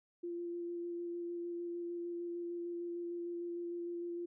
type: tone with vibrato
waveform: sine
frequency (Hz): 345.3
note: F4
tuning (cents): -20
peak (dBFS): -38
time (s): 0.23-4.26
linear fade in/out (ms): 10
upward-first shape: square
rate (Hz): 6.6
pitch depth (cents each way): 9
effects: none